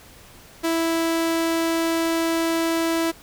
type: tone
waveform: sawtooth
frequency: 329.6 Hz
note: E4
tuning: in tune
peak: -16 dBFS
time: 0.63-3.12 s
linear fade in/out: 20 ms
effects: pink hiss -47 dBFS RMS until 3.22 s